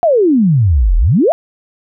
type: exponential two-way sweep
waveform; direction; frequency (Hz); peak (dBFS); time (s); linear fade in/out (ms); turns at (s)
sine; down then up; 722 to 37.59 to 722; -7; 0.03-1.32; 0; 0.97
effects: none